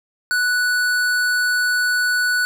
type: tone with tanh clipping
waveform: sine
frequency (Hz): 1480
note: F#6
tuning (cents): 0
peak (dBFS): -18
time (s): 0.31-2.45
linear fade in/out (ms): 0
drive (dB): 18
effects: none